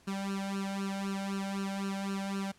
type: tone with flanger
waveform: sawtooth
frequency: 196 Hz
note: G3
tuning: in tune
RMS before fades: -35 dBFS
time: 0.07-2.52 s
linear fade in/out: 10 ms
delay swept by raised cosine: 0.71 to 1.37 ms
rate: 3.9 Hz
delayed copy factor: +1
effects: pink hiss -63 dBFS RMS until 2.58 s + low-pass 10000 Hz 12 dB/octave